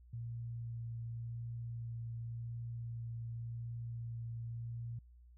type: tone with vibrato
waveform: sine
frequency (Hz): 116.54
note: A#2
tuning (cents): 0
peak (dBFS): -40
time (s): 0.13-4.99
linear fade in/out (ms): 5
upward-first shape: sine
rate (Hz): 0.9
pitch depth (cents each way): 11
effects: added 60 Hz sine -57 dBFS peak until 5.37 s